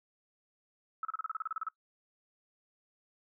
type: tone bursts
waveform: sine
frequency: 1302 Hz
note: E6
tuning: 22 cents flat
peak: -32 dBFS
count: 13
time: 1.03-1.686 s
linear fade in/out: 2 ms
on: 20 ms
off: 33 ms
effects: noise-tail reverb RT60 0.1 s tail -20 dB re dry